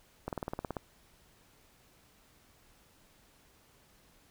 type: slowing click train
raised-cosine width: 1 ms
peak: -21 dBFS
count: 10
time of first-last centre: 0.28-0.768 s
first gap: 48 ms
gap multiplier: 1.03
effects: pink hiss -64 dBFS RMS until 4.3 s